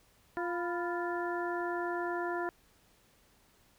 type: harmonic tone with a mistuned harmonic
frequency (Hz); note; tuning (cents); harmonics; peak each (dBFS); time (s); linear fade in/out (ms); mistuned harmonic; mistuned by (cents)
349.2; F4; 0; 1 / 2 / 3 / 4 / 5; -35 / -38 / -40 / -41 / -42; 0.37-2.49; 0; 3; -84
effects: pink hiss -66 dBFS RMS until 3.78 s